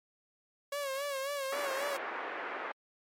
sawtooth tone with vibrato, 554.4 Hz, C#5, in tune, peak -30 dBFS, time 0.72-1.97 s, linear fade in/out 5 ms, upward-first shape sine, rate 3.7 Hz, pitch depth 74 cents each way
white band-pass noise, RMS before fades -39 dBFS, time 1.52-2.72 s, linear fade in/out 5 ms, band 330 to 1900 Hz, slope 24 dB/octave
effects MP3 64 kbps

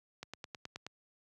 click train, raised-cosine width 0.2 ms, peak -25 dBFS, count 7, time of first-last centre 0.23-0.866 s, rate 9.44 Hz, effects high-pass 80 Hz 12 dB/octave

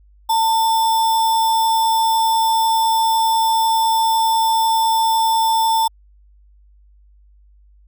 sine tone with sample-and-hold, 897 Hz, A5, 33 cents sharp, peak -13 dBFS, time 0.29-5.88 s, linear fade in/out 10 ms, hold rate 4410 Hz, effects added 50 Hz sine -47 dBFS peak until 7.87 s

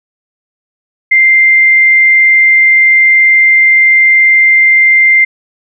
sine tone, 2093 Hz, C7, in tune, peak -3 dBFS, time 1.11-5.25 s, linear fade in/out 10 ms, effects none

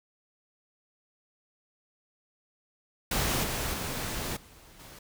pink noise with level steps, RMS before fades -28 / -32 / -34 / -54 / -48 dBFS, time 3.11-4.99 s, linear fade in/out 5 ms, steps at 3.43 / 3.73 / 4.36 / 4.79 s, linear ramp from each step 10 ms, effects none

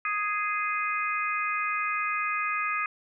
harmonic tone, 415.3 Hz, G#4, in tune, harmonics 3 / 4 / 5 / 6, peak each -29 / -35 / -33 / -32 dBFS, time 0.05-2.86 s, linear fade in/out 2 ms, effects none

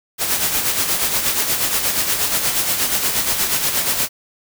white noise with tremolo, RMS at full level -17 dBFS, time 0.18-4.09 s, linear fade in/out 50 ms, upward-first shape sine, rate 8.4 Hz, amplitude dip 50%, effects none

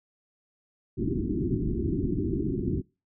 white low-pass noise, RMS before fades -28 dBFS, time 0.97-2.82 s, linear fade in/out 20 ms, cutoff 380 Hz, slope 96 dB/octave, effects noise-tail reverb RT60 0.3 s tail -25 dB re dry

